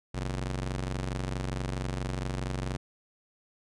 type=ring-modulated tone; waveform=sawtooth; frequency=92.5 Hz; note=F#2; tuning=in tune; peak=-24 dBFS; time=0.14-2.77 s; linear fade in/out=10 ms; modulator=34 Hz; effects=resampled to 22050 Hz